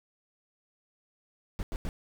brown noise bursts, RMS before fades -32 dBFS, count 3, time 1.59-1.889 s, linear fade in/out 0 ms, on 39 ms, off 91 ms, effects none

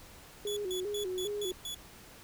sine tone with vibrato, 390 Hz, G4, 9 cents flat, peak -33 dBFS, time 0.45-1.52 s, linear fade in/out 2 ms, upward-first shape square, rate 2.5 Hz, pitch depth 100 cents each way
sawtooth tone bursts, 3411 Hz, G#7, 46 cents sharp, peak -34 dBFS, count 6, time 0.47-1.746 s, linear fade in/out 2 ms, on 96 ms, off 140 ms
effects pink hiss -53 dBFS RMS until 2.23 s

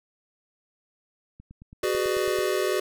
click train, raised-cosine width 5 ms, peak -33 dBFS, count 10, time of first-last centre 1.4-2.388 s, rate 9.11 Hz
square chord, G# half-diminished seventh, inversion third, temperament just, 373.8 / 415.3 / 498.4 / 598 Hz, F#4 / G#4 / B4 / D5, +18 / 0 / +16 / +31 cents, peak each -27 / -30 / -32 / -31 dBFS, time 1.83-2.8 s, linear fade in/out 5 ms
effects none

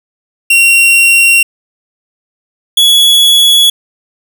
45% pulse tone pair in turn, 2746 / 3377 Hz, F7 / G#7, -30 / +28 cents, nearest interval major third, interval 358 cents, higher second, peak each -4 dBFS, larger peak neither, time 0.5-1.43 / 2.77-3.7 s, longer neither, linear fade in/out 5 ms, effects none

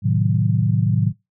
sine chord, A diminished seventh, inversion none, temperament equal, 110 / 130.81 / 155.56 / 185 Hz, A2 / C3 / Eb3 / Gb3, 0 / 0 / 0 / 0 cents, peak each -18 / -22 / -21 / -22 dBFS, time 0.02-1.13 s, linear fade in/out 50 ms, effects noise-tail reverb RT60 0.2 s tail -22 dB re dry

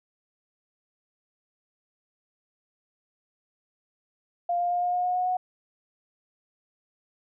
sine tone with pitch steps, 698.5 / 703.4 / 708.3 / 713.2 / 718.1 / 723.1 / 728.2 / 733.2 Hz, F5 / F5 / F5 / F5 / F5 / F#5 / F#5 / F#5, 0 / +12 / +24 / +36 / +48 / -40 / -28 / -16 cents, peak -23 dBFS, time 4.49-5.37 s, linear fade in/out 5 ms, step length 110 ms, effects none

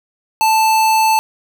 square tone, 880 Hz, A5, in tune, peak -11 dBFS, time 0.41-1.19 s, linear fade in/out 0 ms, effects none

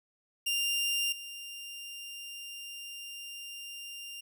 sawtooth tone with level steps, 2794 Hz, F7, in tune, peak -25 / -38 dBFS, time 0.46-4.21 s, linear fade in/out 10 ms, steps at 1.12 s, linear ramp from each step 5 ms, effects none

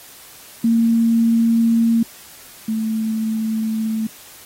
sine tone pair in turn, 229.5 / 220.5 Hz, A#3 / A3, -27 / +4 cents, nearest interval minor second, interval 69 cents, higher first, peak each -12 / -18 dBFS, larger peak first, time 0.64-2.03 / 2.68-4.07 s, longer neither, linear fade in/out 5 ms, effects white hiss -42 dBFS RMS until 4.45 s + AAC 48 kbps

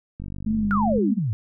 click train, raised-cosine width 5 ms, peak -22 dBFS, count 39, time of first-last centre 0.2-0.98 s, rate 48.7 Hz
sine tone with vibrato, 210.4 Hz, G#3, 23 cents sharp, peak -20 dBFS, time 0.46-1.19 s, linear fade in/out 10 ms, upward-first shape triangle, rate 2.9 Hz, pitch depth 95 cents each way
sine exponential sweep, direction down, 1480 to 98 Hz, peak -21 dBFS, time 0.71-1.33 s, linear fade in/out 0 ms
effects none

